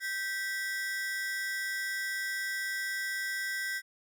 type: ring-modulated tone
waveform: 45% pulse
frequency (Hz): 1760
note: A6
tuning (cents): 0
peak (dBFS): -29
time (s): 0-3.82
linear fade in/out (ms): 50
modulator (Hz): 198
effects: none